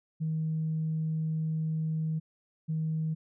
sine tone pair in turn, 158.3 / 158.3 Hz, D#3 / D#3, +30 / +30 cents, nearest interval unison, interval 0 cents, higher neither, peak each -27 dBFS, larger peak neither, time 0.2-2.2 / 2.68-3.15 s, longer first, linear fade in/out 20 ms, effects tanh soft clip ceiling -23 dBFS

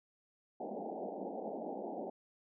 white band-pass noise, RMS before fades -42 dBFS, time 0.6-2.1 s, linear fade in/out 5 ms, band 180 to 830 Hz, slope 96 dB/octave, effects none

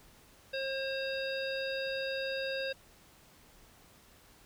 harmonic tone, 536 Hz, C5, 42 cents sharp, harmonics 1 / 3 / 5 / 7 / 9, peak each -35 / -40 / -42 / -43 / -45 dBFS, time 0.53-2.73 s, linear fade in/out 10 ms, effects pink hiss -60 dBFS RMS until 4.45 s

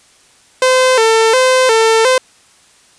sawtooth tone with vibrato, 480 Hz, B4, 49 cents flat, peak -4 dBFS, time 0.62-2.18 s, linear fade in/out 2 ms, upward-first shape square, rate 1.4 Hz, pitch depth 120 cents each way, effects white hiss -48 dBFS RMS until 2.98 s + resampled to 22050 Hz

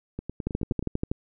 two click trains, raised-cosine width 3 ms, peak -19 / -13 dBFS, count 7 / 9, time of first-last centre 0.19-0.826 / 0.47-1.115 s, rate 9.43 / 12.4 Hz, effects none

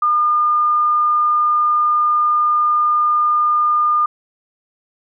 sine tone, 1211 Hz, D#6, 47 cents flat, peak -12 dBFS, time 0.02-4.06 s, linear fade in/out 5 ms, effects none

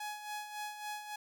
sawtooth tone with tremolo, 840 Hz, G#5, 19 cents sharp, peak -34 dBFS, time 0-1.16 s, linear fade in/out 5 ms, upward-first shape sine, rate 3.6 Hz, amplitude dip 60%, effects none

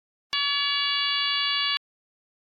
harmonic tone, 569 Hz, C#5, 45 cents sharp, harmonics 2 / 3 / 4 / 5 / 6 / 7 / 8, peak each -32 / -33 / -32 / -28 / -28 / -33 / -31 dBFS, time 0.33-1.77 s, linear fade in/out 0 ms, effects AAC 48 kbps

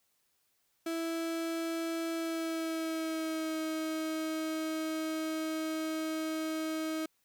35% pulse tone with pitch glide, 329.6 to 316.4 Hz, E4 to D#4, 0 to +29 cents, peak -31 dBFS, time 0.86-7.06 s, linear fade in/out 5 ms, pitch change -71 cents, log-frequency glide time 2.13-3.6 s, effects white hiss -75 dBFS RMS until 7.24 s

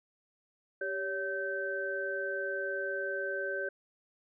sine tone cluster, 392.8 / 563 / 1547 Hz, G4 / C#5 / G6, +4 / +27 / -23 cents, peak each -38 / -37 / -35 dBFS, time 0.81-3.69 s, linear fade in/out 5 ms, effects none

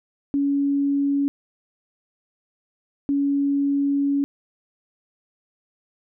sine tone pair in turn, 281.2 / 281.2 Hz, C#4 / C#4, +25 / +25 cents, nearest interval unison, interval 0 cents, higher neither, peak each -18 / -18 dBFS, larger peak neither, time 0.34-1.28 / 3.09-4.24 s, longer second, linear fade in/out 0 ms, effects none

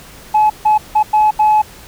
sine tone bursts at uneven times, 854 Hz, G#5, 48 cents sharp, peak -6 dBFS, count 5, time 0.34-0.5 / 0.65-0.78 / 0.95-1.03 / 1.13-1.31 / 1.39-1.62 s, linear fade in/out 10 ms, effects tanh soft clip ceiling -5 dBFS + pink hiss -38 dBFS RMS until 1.87 s

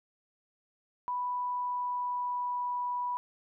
sine tone with pitch glide, 987.8 to 981.5 Hz, B5 to B5, 0 to -11 cents, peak -30 dBFS, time 1.08-3.17 s, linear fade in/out 0 ms, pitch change -11 cents, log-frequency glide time 1.4-2.65 s, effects none

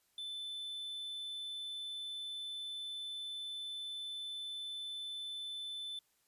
triangle tone, 3520 Hz, A7, in tune, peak -39 dBFS, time 0.18-5.99 s, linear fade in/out 2 ms, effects white hiss -75 dBFS RMS until 6.27 s + resampled to 32000 Hz

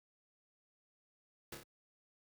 pink noise with echo, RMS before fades -45 dBFS, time 1.52-1.55 s, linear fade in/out 5 ms, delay 28 ms, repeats 3, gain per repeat -4 dB, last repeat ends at 1.634 s, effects high-pass 60 Hz 12 dB/octave

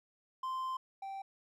triangle tone pair in turn, 1041 / 779.9 Hz, C6 / G5, -9 / -9 cents, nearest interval perfect fourth, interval 500 cents, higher first, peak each -33 / -38 dBFS, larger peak first, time 0.43-0.77 / 1.02-1.22 s, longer first, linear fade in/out 5 ms, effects none

